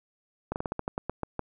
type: slowing click train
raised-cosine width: 1 ms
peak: -16 dBFS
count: 11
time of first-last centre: 0.52-1.393 s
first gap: 39 ms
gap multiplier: 1.17
effects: none